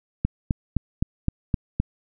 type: click train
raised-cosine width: 5 ms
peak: -8 dBFS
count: 7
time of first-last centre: 0.25-1.8 s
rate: 3.87 Hz
effects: none